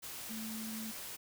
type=tone in noise; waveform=sine; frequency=220.8 Hz; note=A3; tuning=6 cents sharp; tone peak=-41 dBFS; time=0.29-0.92 s; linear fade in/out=20 ms; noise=white; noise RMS=-45 dBFS; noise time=0.02-1.17 s; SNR=+1 dB; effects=none